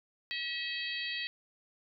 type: harmonic tone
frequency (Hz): 644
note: E5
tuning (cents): -41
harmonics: 3 / 4 / 5 / 6 / 7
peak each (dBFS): -39 / -40 / -41 / -42 / -42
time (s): 0.31-1.27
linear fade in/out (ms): 0
effects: none